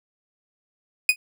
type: tone with exponential decay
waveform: 40% pulse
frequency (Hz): 2489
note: D#7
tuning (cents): 0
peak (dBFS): -9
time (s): 1.09-1.16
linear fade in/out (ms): 2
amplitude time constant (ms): 15
effects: none